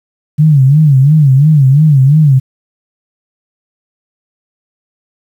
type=tone with vibrato; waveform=sine; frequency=143.5 Hz; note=D3; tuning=40 cents flat; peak=-3 dBFS; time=0.38-2.4 s; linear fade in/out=20 ms; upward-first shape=sine; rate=2.9 Hz; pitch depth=160 cents each way; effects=7-bit